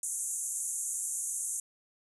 white band-pass noise, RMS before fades -35 dBFS, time 0.03-1.6 s, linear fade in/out 2 ms, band 6400 to 11000 Hz, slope 96 dB/octave, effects none

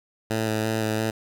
10% pulse tone with vibrato, 110 Hz, A2, in tune, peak -15 dBFS, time 0.3-1.11 s, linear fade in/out 10 ms, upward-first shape square, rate 2.9 Hz, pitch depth 16 cents each way, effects none

